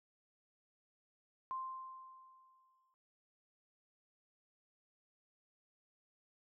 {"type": "tone with exponential decay", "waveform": "sine", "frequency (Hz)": 1046.5, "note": "C6", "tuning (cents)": 0, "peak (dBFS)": -37, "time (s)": [1.51, 2.94], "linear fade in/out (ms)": 0, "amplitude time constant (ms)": 310, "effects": []}